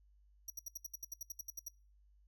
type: tone bursts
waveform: sawtooth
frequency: 5780 Hz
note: F#8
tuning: 41 cents flat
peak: -38 dBFS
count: 14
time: 0.48-1.685 s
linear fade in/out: 5 ms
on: 22 ms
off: 69 ms
effects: noise-tail reverb RT60 0.4 s tail -25 dB re dry + added 50 Hz sine -64 dBFS peak until 2.27 s